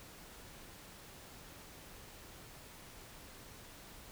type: silence
effects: pink hiss -54 dBFS RMS until 4.11 s